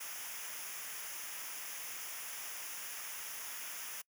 white noise with comb filter, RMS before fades -44 dBFS, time 0-4.02 s, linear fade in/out 10 ms, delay 0.24 ms, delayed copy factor -0.75, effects noise-tail reverb RT60 0.1 s tail -25 dB re dry

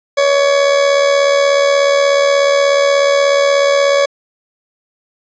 40% pulse tone with amplitude modulation, 562 Hz, C#5, 24 cents sharp, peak -6 dBFS, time 0.17-4.06 s, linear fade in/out 10 ms, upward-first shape sine, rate 76.6 Hz, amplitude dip 50%, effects resampled to 16000 Hz + 8-bit

